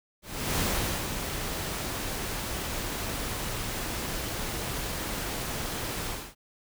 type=noise with ADSR envelope; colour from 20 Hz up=pink; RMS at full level=-27 dBFS; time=0.22-6.35 s; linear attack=370 ms; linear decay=480 ms; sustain=-6 dB; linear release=260 ms; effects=none